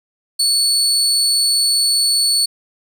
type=tone; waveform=30% pulse; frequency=4435 Hz; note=C#8; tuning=in tune; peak=-10 dBFS; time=0.39-2.46 s; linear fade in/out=10 ms; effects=none